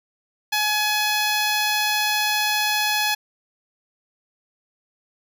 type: tone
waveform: 10% pulse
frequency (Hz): 845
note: G#5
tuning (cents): +30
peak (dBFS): -11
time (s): 0.52-3.15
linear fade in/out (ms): 10
effects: none